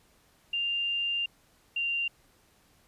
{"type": "tone pair in turn", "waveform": "sine", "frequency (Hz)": [2794, 2778], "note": ["F7", "F7"], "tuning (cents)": [0, -10], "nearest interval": "unison", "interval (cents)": 10, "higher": "first", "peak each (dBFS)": -27, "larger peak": "neither", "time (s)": [[0.53, 1.26], [1.76, 2.08]], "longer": "first", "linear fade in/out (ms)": 5, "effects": ["pink hiss -64 dBFS RMS until 2.87 s", "resampled to 32000 Hz"]}